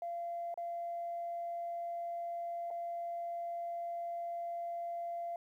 sine tone with dropouts, 687 Hz, F5, 29 cents flat, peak -36 dBFS, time 0.02-5.36 s, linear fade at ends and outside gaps 2 ms, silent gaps 0.542-0.575 / 2.705-2.71 s, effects tanh soft clip ceiling -32 dBFS + 12-bit

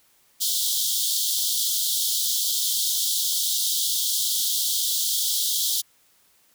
pink high-pass noise, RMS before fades -24 dBFS, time 0.4-5.82 s, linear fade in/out 20 ms, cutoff 3200 Hz, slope 96 dB/octave, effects white hiss -61 dBFS RMS until 6.54 s

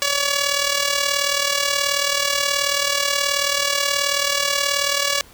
5% pulse tone with amplitude modulation, 567 Hz, C#5, 39 cents sharp, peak -4 dBFS, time 0.02-5.21 s, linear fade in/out 0 ms, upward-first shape sine, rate 38.6 Hz, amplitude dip 60%, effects pink hiss -47 dBFS RMS until 5.33 s

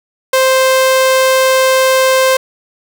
sawtooth tone, 523.3 Hz, C5, in tune, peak -4 dBFS, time 0.33-2.37 s, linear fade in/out 5 ms, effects none

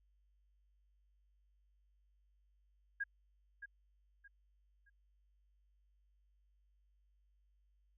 sine tone with echo, 1631 Hz, G#6, 32 cents flat, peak -35 dBFS, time 3-3.04 s, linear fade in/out 10 ms, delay 620 ms, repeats 3, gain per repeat -10 dB, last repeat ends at 4.9 s, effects added 50 Hz sine -70 dBFS peak until 7.97 s

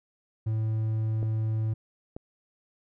triangle tone, 110 Hz, A2, in tune, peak -23 dBFS, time 0.46-1.74 s, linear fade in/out 10 ms
clicks, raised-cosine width 2 ms, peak -24 dBFS, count 2, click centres 1.229 / 2.165 s
effects none

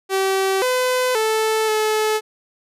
sawtooth tone with pitch steps, 384.9 / 506 / 438.7 / 431.7 Hz, G4 / B4 / A4 / A4, -32 / +42 / -5 / -33 cents, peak -13 dBFS, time 0.09-2.21 s, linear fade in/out 50 ms, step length 530 ms, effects resampled to 32000 Hz

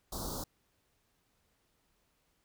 pink band-stop noise, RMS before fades -39 dBFS, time 0.12-0.44 s, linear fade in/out 5 ms, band 1300 to 3900 Hz, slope 48 dB/octave, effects pink hiss -75 dBFS RMS until 2.44 s

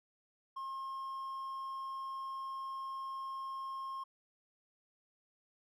triangle tone with hard clipping, 1071 Hz, C6, 40 cents sharp, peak -40 dBFS, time 0.56-4.04 s, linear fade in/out 10 ms, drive 5 dB, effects none

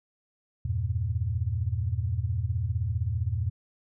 sine chord, E diminished, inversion none, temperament equal with one note detuned, 82.41 / 98 / 117.42 Hz, E2 / G2 / Bb2, 0 / 0 / +13 cents, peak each -30 dBFS, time 0.65-3.5 s, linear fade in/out 5 ms, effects none

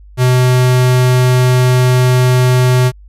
square tone, 126.4 Hz, B2, 41 cents sharp, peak -8 dBFS, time 0.17-2.92 s, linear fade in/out 50 ms, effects added 50 Hz sine -35 dBFS peak until 3.08 s + resampled to 32000 Hz

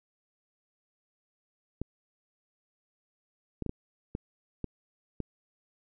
clicks, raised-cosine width 3 ms, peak -20 dBFS, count 7, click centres 1.816 / 3.623 / 3.663 / 3.694 / 4.151 / 4.643 / 5.203 s, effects none

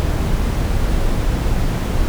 brown noise, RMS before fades -17 dBFS, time 0-2.08 s, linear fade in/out 0 ms, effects none

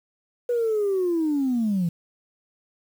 sine linear sweep, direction down, 490 to 163.4 Hz, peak -19 dBFS, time 0.49-1.89 s, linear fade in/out 5 ms, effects tanh soft clip ceiling -17 dBFS + 8-bit

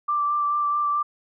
sine tone with vibrato, 1174.7 Hz, D6, in tune, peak -20 dBFS, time 0.08-1.03 s, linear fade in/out 10 ms, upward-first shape sine, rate 4.6 Hz, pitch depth 14 cents each way, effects none

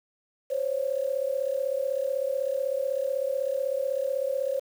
sine tone pair together, 523 / 559 Hz, C5 / C#5, -1 / +14 cents, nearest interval minor second, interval 115 cents, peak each -28 dBFS, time 0.5-4.6 s, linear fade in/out 10 ms, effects 8-bit

